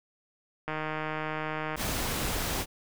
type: click train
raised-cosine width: 0.5 ms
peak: -18 dBFS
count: 168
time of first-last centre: 0.68-1.757 s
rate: 155 Hz
type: noise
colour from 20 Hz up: pink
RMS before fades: -31 dBFS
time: 1.76-2.66 s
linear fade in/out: 50 ms
effects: none